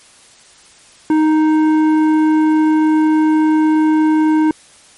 sine tone with tanh clipping, 311.1 Hz, D#4, in tune, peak -11 dBFS, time 1.1-4.51 s, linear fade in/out 2 ms, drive 11 dB, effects white hiss -45 dBFS RMS until 4.97 s + MP3 48 kbps

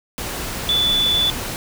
sine tone in noise, 3473 Hz, A7, 23 cents flat, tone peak -15 dBFS, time 0.69-1.3 s, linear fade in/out 0 ms, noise pink, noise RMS -27 dBFS, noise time 0.18-1.56 s, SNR +9 dB, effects none

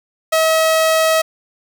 sawtooth tone, 641 Hz, E5, 49 cents flat, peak -8 dBFS, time 0.32-1.22 s, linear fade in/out 10 ms, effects none

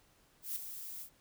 violet noise with ADSR envelope, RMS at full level -36 dBFS, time 0.42-1.1 s, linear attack 140 ms, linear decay 5 ms, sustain -9 dB, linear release 85 ms, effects pink hiss -68 dBFS RMS until 1.2 s

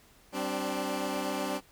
15% pulse chord, G suspended fourth, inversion none, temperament equal with one note detuned, 193.08 / 261.6 / 293.7 Hz, G3 / C4 / D4, -26 / 0 / 0 cents, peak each -30 / -29 / -28 dBFS, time 0.32-1.61 s, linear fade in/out 50 ms, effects pink hiss -60 dBFS RMS until 1.71 s

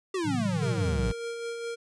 square exponential sweep, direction down, 395.9 to 51.91 Hz, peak -28 dBFS, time 0.14-1.12 s, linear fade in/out 5 ms
sine chord, F# minor seventh, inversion first, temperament just, 111 / 138.75 / 166.5 / 185 Hz, A2 / C#3 / E3 / F#3, +16 / +2 / +18 / 0 cents, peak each -32 / -37 / -36 / -34 dBFS, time 0.24-1.13 s, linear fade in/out 20 ms
square tone with tremolo, 466.2 Hz, A#4, in tune, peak -32 dBFS, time 0.61-1.76 s, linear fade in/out 20 ms, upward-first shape sine, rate 4.9 Hz, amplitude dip 35%
effects resampled to 22050 Hz

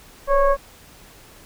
sine tone with frequency modulation, 560 Hz, C#5, 18 cents sharp, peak -13 dBFS, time 0.27-0.57 s, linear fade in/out 50 ms, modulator 542 Hz, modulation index 1.1, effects pink hiss -47 dBFS RMS until 1.45 s

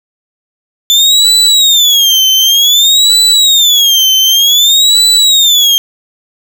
35% pulse tone with vibrato, 3500 Hz, A7, 10 cents flat, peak -3 dBFS, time 0.9-5.78 s, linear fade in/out 0 ms, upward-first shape sine, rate 0.54 Hz, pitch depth 220 cents each way, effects none

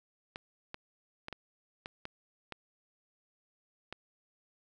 clicks, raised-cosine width 0.3 ms, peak -24 dBFS, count 8, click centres 0.359 / 0.744 / 1.284 / 1.327 / 1.859 / 2.054 / 2.523 / 3.926 s, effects none

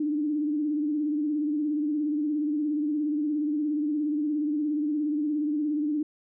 sine tone with vibrato, 299.1 Hz, D4, 32 cents sharp, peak -24 dBFS, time 0-6.03 s, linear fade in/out 5 ms, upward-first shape sine, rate 17 Hz, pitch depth 61 cents each way, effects none

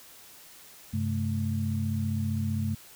sine tone cluster, 96.7 / 132 / 216.8 Hz, G2 / C3 / A3, -23 / +16 / -25 cents, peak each -29 / -33 / -31 dBFS, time 0.93-2.75 s, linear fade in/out 10 ms, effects white hiss -51 dBFS RMS until 2.95 s

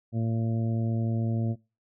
harmonic tone, 113.7 Hz, A#2, 43 cents flat, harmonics 1 / 2 / 3 / 4 / 5 / 6, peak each -26 / -30 / -39 / -45 / -43 / -45 dBFS, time 0.12-1.56 s, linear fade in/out 50 ms, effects noise-tail reverb RT60 0.3 s tail -23 dB re dry

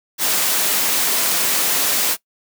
white noise, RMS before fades -18 dBFS, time 0.18-2.17 s, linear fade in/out 50 ms, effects noise-tail reverb RT60 0.1 s tail -20 dB re dry + high-pass 200 Hz 12 dB/octave

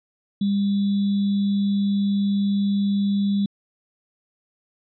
sine tone with sample-and-hold, 200.3 Hz, G3, 38 cents sharp, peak -18 dBFS, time 0.41-3.46 s, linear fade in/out 5 ms, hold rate 3675 Hz, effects resampled to 11025 Hz

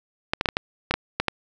clicks, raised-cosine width 0.3 ms, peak -5 dBFS, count 9, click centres 0.335 / 0.411 / 0.458 / 0.488 / 0.569 / 0.91 / 0.94 / 1.2 / 1.283 s, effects none

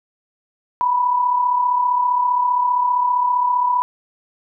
sine tone pair together, 952.6 / 987.8 Hz, A#5 / B5, +37 / 0 cents, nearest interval minor second, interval 63 cents, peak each -24 / -15 dBFS, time 0.81-3.82 s, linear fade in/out 0 ms, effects none

